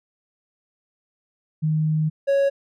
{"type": "tone pair in turn", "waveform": ["sine", "triangle"], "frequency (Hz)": [155.56, 554.4], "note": ["D#3", "C#5"], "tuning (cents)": [0, 0], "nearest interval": "octave + minor seventh", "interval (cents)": 2200, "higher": "second", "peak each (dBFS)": [-18, -14], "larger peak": "second", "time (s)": [[1.62, 2.1], [2.27, 2.5]], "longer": "first", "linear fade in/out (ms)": 20, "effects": []}